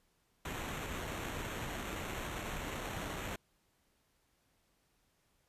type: noise with sample-and-hold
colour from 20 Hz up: pink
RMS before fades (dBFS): -41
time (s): 0.45-3.36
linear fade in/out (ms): 2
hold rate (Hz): 4900
effects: pink hiss -75 dBFS RMS until 5.48 s + resampled to 32000 Hz